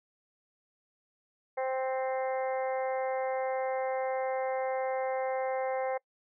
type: harmonic tone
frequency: 261.6 Hz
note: C4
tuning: in tune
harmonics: 2 / 3 / 4 / 5 / 6 / 7 / 8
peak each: -31 / -34 / -43 / -50 / -49 / -48 / -45 dBFS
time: 1.57-5.98 s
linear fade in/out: 10 ms
effects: noise-tail reverb RT60 0.1 s tail -25 dB re dry